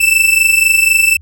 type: tone pair together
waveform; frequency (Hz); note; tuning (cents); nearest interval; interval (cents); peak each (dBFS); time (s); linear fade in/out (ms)
45% pulse; 2637 / 2661; E7 / E7; 0 / +16; unison; 16; -11; 0-1.17; 10
effects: added 79 Hz sine -35 dBFS peak until 1.21 s